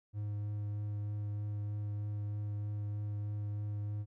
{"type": "tone with vibrato", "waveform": "triangle", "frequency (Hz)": 103.83, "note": "G#2", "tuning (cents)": 0, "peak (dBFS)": -33, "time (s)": [0.13, 4.06], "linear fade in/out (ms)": 50, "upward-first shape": "triangle", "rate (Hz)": 3.2, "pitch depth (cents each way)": 11, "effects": []}